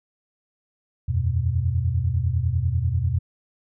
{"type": "chord", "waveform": "sine", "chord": "E suspended second", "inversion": "none", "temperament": "equal", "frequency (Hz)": [82.41, 92.5, 123.47], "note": ["E2", "F#2", "B2"], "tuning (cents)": [0, 0, 0], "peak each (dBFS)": -24, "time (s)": [1.08, 3.19], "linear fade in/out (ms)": 10, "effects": []}